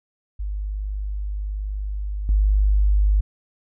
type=tone with level steps; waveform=sine; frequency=50.6 Hz; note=G#1; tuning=44 cents flat; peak=-24 / -14 dBFS; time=0.39-3.21 s; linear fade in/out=10 ms; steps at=2.29 s; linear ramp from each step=2 ms; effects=none